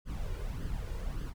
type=noise with flanger; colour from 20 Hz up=brown; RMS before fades=-36 dBFS; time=0.05-1.34 s; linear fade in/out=50 ms; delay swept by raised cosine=0.62 to 2.12 ms; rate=1.7 Hz; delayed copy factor=+0.65; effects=none